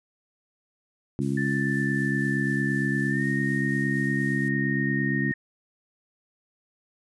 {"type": "harmonic tone", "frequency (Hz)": 68.7, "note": "C#2", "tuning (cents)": -15, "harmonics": [2, 3, 4, 5], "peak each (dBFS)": [-28, -28, -29, -33], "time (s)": [1.19, 5.32], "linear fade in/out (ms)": 0}
{"type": "noise with tremolo", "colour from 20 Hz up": "blue", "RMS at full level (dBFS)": -47, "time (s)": [1.21, 4.49], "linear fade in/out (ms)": 10, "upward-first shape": "sine", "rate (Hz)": 4, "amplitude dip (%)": 30}
{"type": "tone with pitch glide", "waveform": "sine", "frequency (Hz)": [1765, 1850.6], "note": ["A6", "A#6"], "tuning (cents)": [5, -13], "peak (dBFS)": -28, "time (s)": [1.37, 5.34], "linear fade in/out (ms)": 5, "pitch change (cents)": 82, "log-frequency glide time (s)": [3.08, 3.25]}
{"effects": ["resampled to 24000 Hz"]}